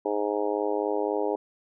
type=harmonic tone; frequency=103.83 Hz; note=G#2; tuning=in tune; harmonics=3 / 4 / 5 / 6 / 7 / 8 / 9; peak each=-32 / -28 / -31 / -34 / -38 / -34 / -38 dBFS; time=0.05-1.36 s; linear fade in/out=5 ms; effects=none